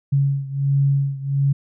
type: beating tone pair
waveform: sine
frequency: 138.59 / 139.99 Hz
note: C#3 / C#3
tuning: 0 / +17 cents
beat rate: 1.4 Hz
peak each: -18 / -21 dBFS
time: 0.12-1.53 s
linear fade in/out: 10 ms
effects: none